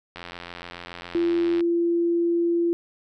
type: click train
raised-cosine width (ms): 0.3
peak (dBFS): -20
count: 127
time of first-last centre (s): 0.16-1.607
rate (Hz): 87.1
type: tone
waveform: sine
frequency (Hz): 341.2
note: F4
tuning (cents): -40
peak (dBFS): -19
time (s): 1.15-2.73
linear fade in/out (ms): 0
effects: none